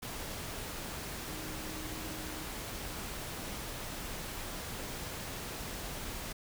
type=tone in noise; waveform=sine; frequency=311.1 Hz; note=D#4; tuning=in tune; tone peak=-46 dBFS; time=1.28-2.43 s; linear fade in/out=10 ms; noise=pink; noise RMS=-41 dBFS; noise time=0.02-6.33 s; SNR=-8 dB; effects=none